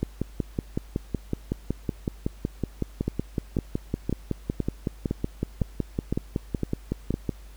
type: two click trains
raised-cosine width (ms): 3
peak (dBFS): -12 / -12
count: 40 / 9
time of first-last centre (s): 0.03-7.293 / 3.08-7.141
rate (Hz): 5.37 / 1.97
effects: added 50 Hz sine -43 dBFS peak until 7.56 s + pink hiss -55 dBFS RMS until 7.56 s